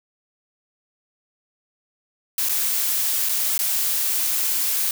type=noise with dropouts; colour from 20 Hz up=blue; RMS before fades=-22 dBFS; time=2.38-4.91 s; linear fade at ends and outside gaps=2 ms; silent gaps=2.488-2.493 / 3.288-3.292 / 3.579-3.59 s; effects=none